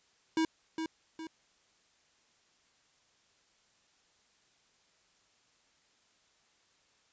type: tone with echo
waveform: square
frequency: 321.3 Hz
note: E4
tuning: 44 cents flat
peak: -27 dBFS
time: 0.37-0.45 s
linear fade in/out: 2 ms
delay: 410 ms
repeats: 2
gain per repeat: -7 dB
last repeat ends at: 1.27 s
effects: white hiss -69 dBFS RMS until 7.12 s + resampled to 16000 Hz